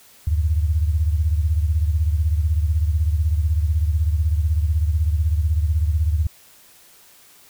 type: beating tone pair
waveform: sine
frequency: 75.6 / 91.6 Hz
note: D#2 / F#2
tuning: -49 / -17 cents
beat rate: 16 Hz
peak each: -17 / -23 dBFS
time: 0.27-6.27 s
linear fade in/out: 5 ms
effects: white hiss -50 dBFS RMS until 7.49 s